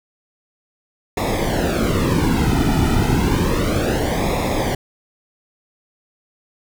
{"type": "noise with flanger", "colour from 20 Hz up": "brown", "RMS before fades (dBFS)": -18, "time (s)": [1.17, 4.75], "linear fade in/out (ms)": 5, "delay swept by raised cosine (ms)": [0.66, 1.86], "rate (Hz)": 0.31, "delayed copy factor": -0.8, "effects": []}